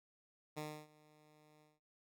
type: tone with ADSR envelope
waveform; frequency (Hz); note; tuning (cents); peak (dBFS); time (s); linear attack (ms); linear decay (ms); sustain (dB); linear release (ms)
10% pulse; 152.1; D#3; -39; -33; 0.56-1.8; 20; 290; -24; 190
effects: none